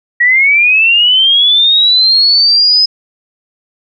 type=linear sweep; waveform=sine; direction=up; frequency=1900 to 5090 Hz; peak=-5 dBFS; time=0.2-2.86 s; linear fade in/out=10 ms; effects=none